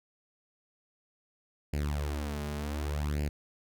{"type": "tone with flanger", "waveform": "sawtooth", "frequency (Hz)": 73.42, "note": "D2", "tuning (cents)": 0, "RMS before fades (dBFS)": -33, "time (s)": [1.73, 3.29], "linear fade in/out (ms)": 5, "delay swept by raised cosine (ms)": [0.41, 4.91], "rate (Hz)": 0.67, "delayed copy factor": 0.8, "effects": []}